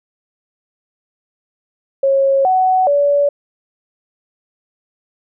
sine tone with pitch steps, 545 / 747 / 573 Hz, C#5 / F#5 / D5, -29 / +16 / -43 cents, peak -10 dBFS, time 2.03-3.29 s, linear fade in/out 5 ms, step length 420 ms, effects none

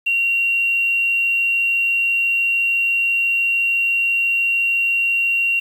sine tone with quantisation, 2753 Hz, F7, 25 cents flat, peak -15 dBFS, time 0.06-5.6 s, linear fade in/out 10 ms, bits 7, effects none

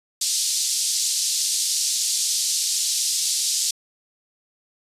pink band-pass noise, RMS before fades -23 dBFS, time 0.21-3.71 s, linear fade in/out 5 ms, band 4400 to 9400 Hz, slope 24 dB/octave, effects resampled to 32000 Hz

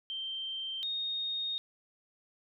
sine tone pair in turn, 3136 / 3710 Hz, G7 / A#7, 0 / -9 cents, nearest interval minor third, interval 291 cents, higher second, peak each -35 / -32 dBFS, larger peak second, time 0.1-0.83 / 0.83-1.58 s, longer second, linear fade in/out 0 ms, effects none

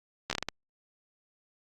slowing click train, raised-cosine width 0.2 ms, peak -13 dBFS, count 7, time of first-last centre 0.3-0.487 s, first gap 12 ms, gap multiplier 1.38, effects Opus 48 kbps

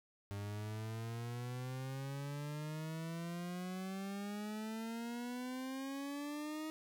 40% pulse exponential sweep, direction up, 100 to 314.7 Hz, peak -40 dBFS, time 0.31-6.7 s, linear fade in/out 0 ms, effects none

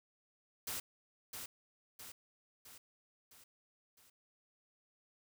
white noise with echo, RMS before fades -41 dBFS, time 0.67-0.8 s, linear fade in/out 5 ms, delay 660 ms, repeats 5, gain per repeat -5 dB, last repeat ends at 4.1 s, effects none

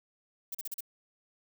violet noise bursts, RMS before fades -37 dBFS, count 5, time 0.52-0.807 s, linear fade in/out 5 ms, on 27 ms, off 38 ms, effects none

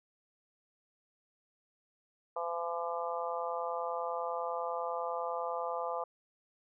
harmonic tone, 170 Hz, F3, 46 cents flat, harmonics 3 / 4 / 5 / 6 / 7, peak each -38 / -39 / -40 / -41 / -41 dBFS, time 2.36-6.04 s, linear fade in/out 5 ms, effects none

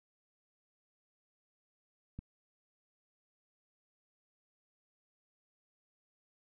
click, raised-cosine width 5 ms, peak -30 dBFS, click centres 2.19 s, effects none

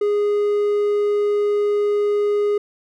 triangle tone, 412.9 Hz, G#4, 10 cents flat, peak -14 dBFS, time 0.01-2.58 s, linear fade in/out 5 ms, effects none

